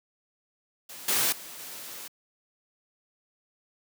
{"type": "noise with level steps", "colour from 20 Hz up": "white", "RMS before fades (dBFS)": [-43, -25, -43, -41], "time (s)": [0.89, 2.08], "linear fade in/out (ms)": 5, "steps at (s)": [1.08, 1.32, 1.59], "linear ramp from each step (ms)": 5, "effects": ["high-pass 150 Hz 12 dB/octave"]}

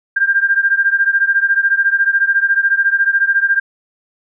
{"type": "beating tone pair", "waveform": "sine", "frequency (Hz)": [1591, 1605], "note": ["G6", "G6"], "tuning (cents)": [25, 40], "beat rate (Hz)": 14, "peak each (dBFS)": [-13, -15], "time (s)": [0.16, 3.6], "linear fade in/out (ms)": 10, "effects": []}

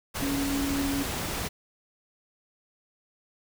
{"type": "tone in noise", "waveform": "sine", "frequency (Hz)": 278.6, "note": "C#4", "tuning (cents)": 9, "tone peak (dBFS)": -27, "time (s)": [0.21, 1.04], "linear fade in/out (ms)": 20, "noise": "pink", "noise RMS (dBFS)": -32, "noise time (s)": [0.14, 1.49], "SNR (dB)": 2, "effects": []}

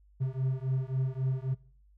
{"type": "beating tone pair", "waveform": "triangle", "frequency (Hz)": [129.6, 133.3], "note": ["C3", "C3"], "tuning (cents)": [-16, 33], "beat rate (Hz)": 3.7, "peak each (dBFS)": -29, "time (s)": [0.2, 1.55], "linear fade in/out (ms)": 20, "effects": ["noise-tail reverb RT60 0.5 s tail -21 dB re dry", "added 50 Hz sine -58 dBFS peak until 1.97 s"]}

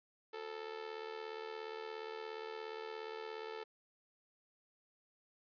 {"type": "tone with amplitude modulation", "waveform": "sawtooth", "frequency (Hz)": 440, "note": "A4", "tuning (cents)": 0, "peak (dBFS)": -36, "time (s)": [0.33, 3.64], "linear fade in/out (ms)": 10, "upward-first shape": "sine", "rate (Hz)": 77.1, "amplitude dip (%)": 75, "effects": ["resampled to 11025 Hz"]}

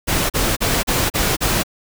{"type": "noise bursts", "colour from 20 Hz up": "pink", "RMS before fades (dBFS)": -18, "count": 6, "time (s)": [0.07, 1.635], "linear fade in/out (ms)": 20, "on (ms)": 230, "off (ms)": 37, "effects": []}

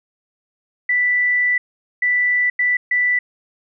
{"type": "tone bursts at uneven times", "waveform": "sine", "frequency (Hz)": 1975.5, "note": "B6", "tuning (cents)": 0, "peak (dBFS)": -14, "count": 4, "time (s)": [[0.89, 1.58], [2.02, 2.5], [2.59, 2.77], [2.91, 3.19]], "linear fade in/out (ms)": 5, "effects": []}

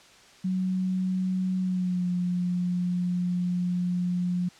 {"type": "tone with pitch glide", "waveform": "sine", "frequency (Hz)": [185.8, 178.33], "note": ["F#3", "F3"], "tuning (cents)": [7, 36], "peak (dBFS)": -24, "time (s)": [0.44, 4.49], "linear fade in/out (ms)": 10, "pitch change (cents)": -71, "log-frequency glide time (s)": [1.6, 2.07], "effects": ["white hiss -53 dBFS RMS until 4.59 s", "low-pass 6000 Hz 12 dB/octave"]}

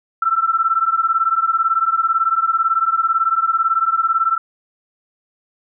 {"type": "beating tone pair", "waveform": "sine", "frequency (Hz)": [1327, 1345], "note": ["E6", "E6"], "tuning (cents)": [11, 34], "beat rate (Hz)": 18, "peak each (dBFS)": [-17, -17], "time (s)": [0.22, 4.38], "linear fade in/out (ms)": 5, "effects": []}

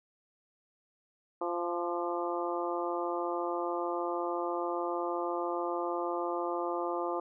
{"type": "harmonic tone with a mistuned harmonic", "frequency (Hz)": 173.7, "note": "F3", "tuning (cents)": -9, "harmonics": [2, 3, 4, 5, 6, 7], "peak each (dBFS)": [-35, -37, -38, -39, -40, -40], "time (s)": [1.41, 7.2], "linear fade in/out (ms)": 5, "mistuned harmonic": 7, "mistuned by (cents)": -21, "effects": []}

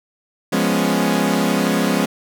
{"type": "chord", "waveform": "sawtooth", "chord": "C# dominant seventh", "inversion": "first", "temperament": "equal", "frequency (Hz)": [174.61, 207.7, 246.9, 277.2], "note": ["E#3", "G#3", "B3", "C#4"], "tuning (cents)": [0, 0, 0, 0], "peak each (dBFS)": [-18, -16, -18, -18], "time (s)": [0.52, 2.06], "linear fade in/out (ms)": 10, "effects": []}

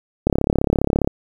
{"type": "click train", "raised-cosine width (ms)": 2, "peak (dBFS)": -3, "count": 29, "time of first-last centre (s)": [0.27, 1.075], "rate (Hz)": 34.8, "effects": ["7-bit"]}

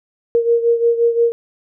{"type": "beating tone pair", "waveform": "sine", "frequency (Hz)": [466.2, 471.9], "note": ["A#4", "A#4"], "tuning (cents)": [0, 21], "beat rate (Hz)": 5.7, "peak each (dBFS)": [-13, -18], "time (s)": [0.35, 1.32], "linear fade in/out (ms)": 0, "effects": []}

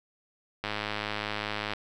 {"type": "click train", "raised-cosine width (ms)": 0.3, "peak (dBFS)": -15, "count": 116, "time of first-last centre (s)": [0.64, 1.735], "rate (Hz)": 105, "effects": []}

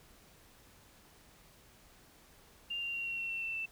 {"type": "tone with pitch steps", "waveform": "sine", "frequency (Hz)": [2794, 2775, 2756, 2737, 2718, 2699, 2680, 2662], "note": ["F7", "F7", "F7", "F7", "F7", "E7", "E7", "E7"], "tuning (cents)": [0, -12, -24, -36, -48, 40, 28, 16], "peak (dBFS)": -35, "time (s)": [2.7, 3.66], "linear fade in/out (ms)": 10, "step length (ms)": 120, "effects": ["pink hiss -61 dBFS RMS until 3.71 s"]}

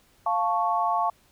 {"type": "chord", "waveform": "sine", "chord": "F augmented", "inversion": "none", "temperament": "equal", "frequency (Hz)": [698.5, 880, 1108.7], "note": ["F5", "A5", "C#6"], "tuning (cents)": [0, 0, 0], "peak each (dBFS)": -26, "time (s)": [0.26, 1.1], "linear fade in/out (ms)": 5, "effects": ["pink hiss -61 dBFS RMS until 1.31 s"]}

